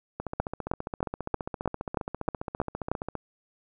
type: two click trains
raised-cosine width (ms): 1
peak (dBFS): -18 / -11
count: 45 / 9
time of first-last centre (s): 0.2-3.153 / 0.4-2.916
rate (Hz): 14.9 / 3.18
effects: none